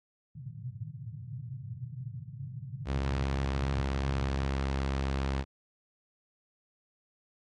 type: band-pass noise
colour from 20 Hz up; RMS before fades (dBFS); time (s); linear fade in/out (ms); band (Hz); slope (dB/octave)
pink; -41; 0.35-4.47; 10; 110 to 140; 48
type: tone with pitch glide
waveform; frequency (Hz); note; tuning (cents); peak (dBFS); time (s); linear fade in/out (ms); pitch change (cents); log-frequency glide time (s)
sawtooth; 68 to 67.57; C#2 to C#2; -33 to -44; -25; 2.85-5.45; 50; -11; 3.04-5.25
effects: low-pass 5000 Hz 12 dB/octave + AAC 32 kbps